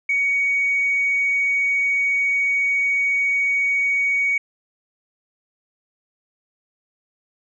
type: tone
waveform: sine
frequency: 2243 Hz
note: C#7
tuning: 20 cents sharp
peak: -16 dBFS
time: 0.09-4.38 s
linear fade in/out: 5 ms
effects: tanh soft clip ceiling -12 dBFS